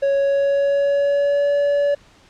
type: tone with pitch glide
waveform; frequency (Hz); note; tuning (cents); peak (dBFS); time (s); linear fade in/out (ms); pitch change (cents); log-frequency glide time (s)
triangle; 554.4 to 572.6; C#5 to D5; 0 to -44; -13; 0.02-1.95; 10; +56; 0.15-1.51
effects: pink hiss -51 dBFS RMS until 2.29 s + low-pass 6000 Hz 12 dB/octave